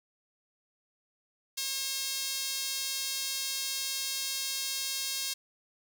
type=tone with high-pass filter; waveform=sawtooth; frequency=539 Hz; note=C#5; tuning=49 cents flat; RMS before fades=-34 dBFS; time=1.57-5.34 s; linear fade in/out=10 ms; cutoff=4400 Hz; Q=1.3; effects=none